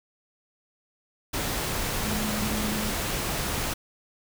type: tone in noise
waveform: sine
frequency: 213 Hz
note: G#3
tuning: 44 cents sharp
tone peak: -30 dBFS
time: 2.04-2.9 s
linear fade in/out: 10 ms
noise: pink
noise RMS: -29 dBFS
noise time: 1.33-3.74 s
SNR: -4 dB
effects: none